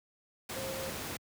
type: tone in noise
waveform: sine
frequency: 532 Hz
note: C5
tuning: 29 cents sharp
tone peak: -39 dBFS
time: 0.56-0.9 s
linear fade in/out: 5 ms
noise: pink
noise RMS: -39 dBFS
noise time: 0.49-1.17 s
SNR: -3 dB
effects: high-pass 80 Hz 12 dB/octave